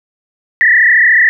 sine tone with frequency modulation, 1864.7 Hz, A#6, in tune, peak -5 dBFS, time 0.61-1.29 s, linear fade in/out 0 ms, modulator 33.7 Hz, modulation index 3.5, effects none

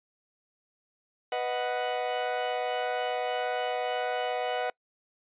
40% pulse chord, B major, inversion none, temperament equal, 493.9 / 622.3 / 740 Hz, B4 / D#5 / F#5, 0 / 0 / 0 cents, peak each -32 / -34 / -30 dBFS, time 1.32-4.7 s, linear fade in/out 2 ms, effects noise-tail reverb RT60 0.1 s tail -25 dB re dry + resampled to 8000 Hz

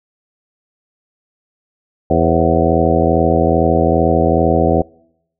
harmonic tone with a mistuned harmonic, 82.41 Hz, E2, in tune, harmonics 1 / 2 / 3 / 4 / 5 / 6 / 7 / 8 / 9, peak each -19 / -19 / -19 / -19 / -19 / -19 / -19 / -19 / -19 dBFS, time 2.1-4.82 s, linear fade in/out 5 ms, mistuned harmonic 7, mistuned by -90 cents, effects noise-tail reverb RT60 0.8 s tail -26 dB re dry

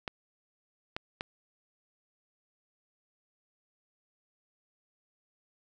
clicks, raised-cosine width 0.3 ms, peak -18 dBFS, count 3, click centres 0.078 / 0.965 / 1.209 s, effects none

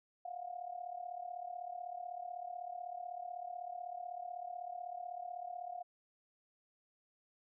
sine tone with amplitude modulation, 712 Hz, F5, 33 cents sharp, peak -38 dBFS, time 0.25-5.83 s, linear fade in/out 5 ms, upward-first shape sine, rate 36 Hz, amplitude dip 80%, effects none

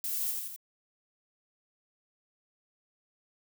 violet noise with echo, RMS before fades -34 dBFS, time 0.04-0.31 s, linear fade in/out 2 ms, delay 84 ms, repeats 3, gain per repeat -3 dB, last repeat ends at 0.562 s, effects none

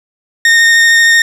40% pulse tone with vibrato, 1841 Hz, A#6, 22 cents flat, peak -4 dBFS, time 0.45-1.22 s, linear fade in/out 2 ms, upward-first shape triangle, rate 13 Hz, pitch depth 12 cents each way, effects low-pass 9000 Hz 12 dB/octave + 7-bit

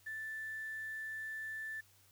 sine tone with quantisation, 1760 Hz, A6, in tune, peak -40 dBFS, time 0.06-1.81 s, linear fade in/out 10 ms, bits 10, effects added 97 Hz sine -70 dBFS peak until 2.11 s + white hiss -67 dBFS RMS until 2.11 s

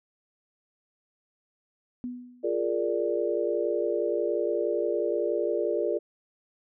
sine tone with exponential decay, 246.9 Hz, B3, in tune, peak -29 dBFS, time 2.04-2.64 s, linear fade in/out 0 ms, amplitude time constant 130 ms
sine chord, Bb dominant seventh, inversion second, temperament equal, 349.2 / 415.3 / 466.2 / 587.3 Hz, F4 / Ab4 / Bb4 / D5, 0 / 0 / 0 / 0 cents, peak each -30 dBFS, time 2.43-5.99 s, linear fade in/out 20 ms
effects none

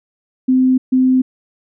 sine tone bursts at uneven times, 257.8 Hz, C4, 26 cents flat, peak -9 dBFS, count 2, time 0.48-0.78 / 0.92-1.22 s, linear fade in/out 10 ms, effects none

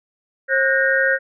sine tone cluster, 536 / 1462 / 1594 / 1852 Hz, C5 / F#6 / G6 / A#6, +42 / -21 / +28 / -12 cents, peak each -20 dBFS, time 0.48-1.19 s, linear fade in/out 50 ms, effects none

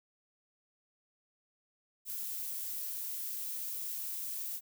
violet noise, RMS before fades -39 dBFS, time 2.05-4.61 s, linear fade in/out 50 ms, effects none

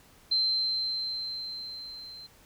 sine tone with level ramp, 4112 Hz, C8, 31 cents flat, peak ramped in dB -22 to -43 dBFS, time 0.31-2.27 s, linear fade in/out 10 ms, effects pink hiss -58 dBFS RMS until 2.45 s

